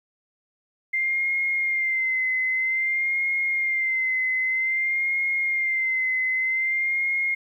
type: tone with vibrato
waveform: sine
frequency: 2093 Hz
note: C7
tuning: in tune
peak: -21 dBFS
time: 0.93-7.35 s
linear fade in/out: 10 ms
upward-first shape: sine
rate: 0.52 Hz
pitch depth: 43 cents each way
effects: 10-bit